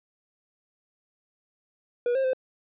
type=tone with pitch steps; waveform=triangle; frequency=483.6 / 533 / 518 Hz; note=B4 / C5 / C5; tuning=-36 / +32 / -17 cents; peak=-20 dBFS; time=2.06-2.333 s; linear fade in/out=2 ms; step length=91 ms; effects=resampled to 8000 Hz